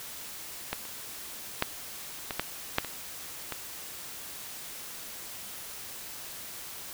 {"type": "clicks", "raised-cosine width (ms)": 0.3, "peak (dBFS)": [-13, -27, -8, -16, -11, -7, -20, -17], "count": 8, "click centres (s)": [0.73, 0.853, 1.624, 2.308, 2.396, 2.784, 2.847, 3.523], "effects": ["white hiss -42 dBFS RMS until 6.93 s"]}